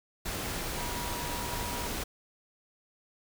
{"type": "tone in noise", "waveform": "sine", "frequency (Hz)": 962, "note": "B5", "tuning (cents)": -46, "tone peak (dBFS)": -40, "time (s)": [0.77, 1.88], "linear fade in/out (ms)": 10, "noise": "pink", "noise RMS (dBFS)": -35, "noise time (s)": [0.25, 2.04], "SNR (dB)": -8, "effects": []}